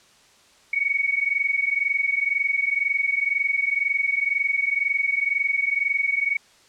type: tone pair together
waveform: sine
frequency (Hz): 2223 / 2245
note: C#7 / C#7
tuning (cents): +4 / +21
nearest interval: unison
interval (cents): 17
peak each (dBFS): -23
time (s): 0.73-6.37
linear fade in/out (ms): 5
effects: white hiss -55 dBFS RMS until 6.68 s + low-pass 7000 Hz 12 dB/octave